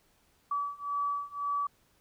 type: beating tone pair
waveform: sine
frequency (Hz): 1146 / 1147.9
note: D6 / D6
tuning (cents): -43 / -40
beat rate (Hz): 1.9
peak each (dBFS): -34 / -33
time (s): 0.51-1.67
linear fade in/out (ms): 5
effects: pink hiss -68 dBFS RMS until 2 s